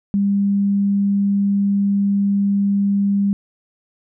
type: tone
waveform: sine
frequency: 200 Hz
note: G3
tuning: 35 cents sharp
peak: -14 dBFS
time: 0.14-3.33 s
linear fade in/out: 0 ms
effects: none